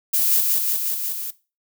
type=noise with echo; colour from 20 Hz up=violet; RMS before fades=-19 dBFS; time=0.13-0.41 s; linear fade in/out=10 ms; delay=180 ms; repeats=5; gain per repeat=-2 dB; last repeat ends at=1.31 s; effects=noise-tail reverb RT60 0.3 s tail -18 dB re dry